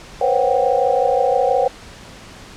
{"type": "tone cluster", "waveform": "sine", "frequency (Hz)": [488, 521, 547, 732, 785], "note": ["B4", "C5", "C#5", "F#5", "G5"], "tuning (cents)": [-21, -7, -23, -19, 2], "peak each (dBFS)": -20, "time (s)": [0.21, 1.68], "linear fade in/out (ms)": 5, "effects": ["pink hiss -39 dBFS RMS until 2.56 s", "low-pass 7000 Hz 12 dB/octave"]}